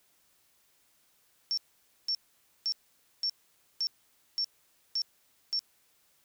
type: tone bursts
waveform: sine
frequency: 5450 Hz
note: F8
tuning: 43 cents flat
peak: -27 dBFS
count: 8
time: 1.51-5.592 s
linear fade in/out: 0 ms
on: 64 ms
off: 510 ms
effects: white hiss -68 dBFS RMS until 6.24 s